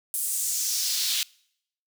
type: noise with high-pass filter sweep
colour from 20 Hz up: pink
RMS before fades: -27 dBFS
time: 0.14-1.23 s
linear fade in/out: 0 ms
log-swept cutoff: 10000 to 3400 Hz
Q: 2
effects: noise-tail reverb RT60 0.7 s tail -25 dB re dry